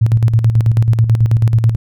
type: tone with tremolo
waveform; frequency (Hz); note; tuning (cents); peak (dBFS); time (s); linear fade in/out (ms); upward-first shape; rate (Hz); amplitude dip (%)
sine; 113.3; A#2; -49; -6; 0.01-1.76; 10; square; 9.2; 60
effects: none